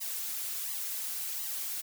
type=noise with flanger; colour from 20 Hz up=blue; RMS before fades=-36 dBFS; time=0-1.82 s; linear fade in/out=20 ms; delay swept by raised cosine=0.98 to 5.48 ms; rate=1.4 Hz; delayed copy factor=+0.95; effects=none